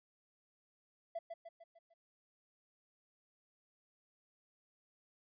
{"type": "tone with echo", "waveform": "triangle", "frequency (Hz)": 669, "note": "E5", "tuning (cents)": 25, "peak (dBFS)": -34, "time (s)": [1.15, 1.19], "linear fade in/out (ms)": 10, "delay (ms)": 150, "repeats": 5, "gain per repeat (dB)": -6, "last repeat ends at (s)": 1.94, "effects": ["tanh soft clip ceiling -35 dBFS", "resampled to 11025 Hz"]}